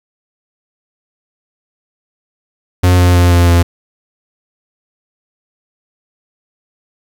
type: tone with pitch steps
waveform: 45% pulse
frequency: 90.1 / 89.07 / 88.04 / 87.03 / 86.03 Hz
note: F#2 / F2 / F2 / F2 / F2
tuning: -45 / +35 / +14 / -6 / -26 cents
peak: -6 dBFS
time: 2.83-3.63 s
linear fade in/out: 10 ms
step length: 160 ms
effects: 8-bit